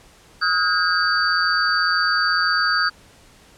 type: tone cluster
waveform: sine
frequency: 1267 / 1441 / 1617 / 4612 Hz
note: D#6 / F#6 / G#6 / D8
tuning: +31 / -46 / -47 / -32 cents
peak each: -22 dBFS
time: 0.41-2.9 s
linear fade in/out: 20 ms
effects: pink hiss -50 dBFS RMS until 3.57 s + low-pass 10000 Hz 12 dB/octave